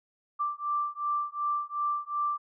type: beating tone pair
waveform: sine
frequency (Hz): 1174.7 / 1177.4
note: D6 / D6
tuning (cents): 0 / +4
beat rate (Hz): 2.7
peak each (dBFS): -31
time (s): 0.39-2.38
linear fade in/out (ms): 20
effects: none